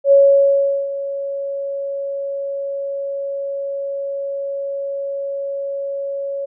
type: tone with ADSR envelope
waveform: sine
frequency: 556 Hz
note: C#5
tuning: 5 cents sharp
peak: -6 dBFS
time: 0.04-6.46 s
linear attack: 77 ms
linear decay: 760 ms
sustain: -15 dB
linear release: 16 ms
effects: none